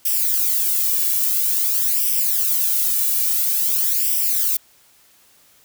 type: noise with flanger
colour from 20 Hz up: violet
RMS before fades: -19 dBFS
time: 0.05-4.57 s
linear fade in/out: 5 ms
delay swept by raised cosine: 0.36 to 1.76 ms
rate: 0.49 Hz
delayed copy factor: +0.75
effects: white hiss -54 dBFS RMS until 5.64 s